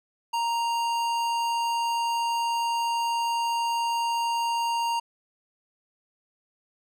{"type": "tone with tanh clipping", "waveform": "sine", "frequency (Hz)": 932.3, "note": "A#5", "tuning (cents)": 0, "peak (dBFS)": -26, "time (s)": [0.33, 5], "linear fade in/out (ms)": 10, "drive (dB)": 18, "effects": []}